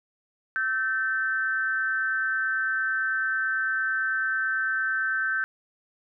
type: tone with amplitude modulation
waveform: sine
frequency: 1545 Hz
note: G6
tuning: 26 cents flat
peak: -20 dBFS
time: 0.56-5.44 s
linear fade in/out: 0 ms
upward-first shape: sine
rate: 229 Hz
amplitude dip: 75%
effects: none